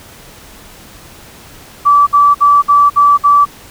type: tone bursts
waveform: sine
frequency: 1156 Hz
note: D6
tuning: 28 cents flat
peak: -4 dBFS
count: 6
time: 1.85-3.455 s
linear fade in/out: 20 ms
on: 220 ms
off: 57 ms
effects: pink hiss -37 dBFS RMS until 3.7 s